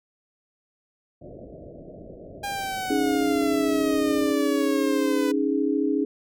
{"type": "low-pass noise", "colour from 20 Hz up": "white", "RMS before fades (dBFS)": -42, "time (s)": [1.21, 4.33], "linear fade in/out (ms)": 10, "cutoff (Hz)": 660, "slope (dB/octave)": 96}
{"type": "exponential sweep", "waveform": "sawtooth", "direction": "down", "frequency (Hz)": [807, 496], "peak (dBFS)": -24, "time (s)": [2.43, 5.32], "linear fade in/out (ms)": 10}
{"type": "chord", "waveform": "sine", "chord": "C# suspended second", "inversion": "none", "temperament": "equal", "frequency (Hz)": [277.2, 311.1, 415.3], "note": ["C#4", "D#4", "G#4"], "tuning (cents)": [0, 0, 0], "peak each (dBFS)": [-24, -25, -26], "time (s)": [2.9, 6.05], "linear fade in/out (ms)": 5}
{"effects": []}